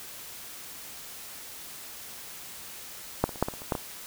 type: clicks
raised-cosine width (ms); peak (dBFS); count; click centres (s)
1; -7 / -24 / -28 / -8 / -16 / -27 / -27 / -11 / -16; 9; 3.24 / 3.292 / 3.358 / 3.426 / 3.485 / 3.538 / 3.619 / 3.722 / 3.752
effects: white hiss -43 dBFS RMS until 4.06 s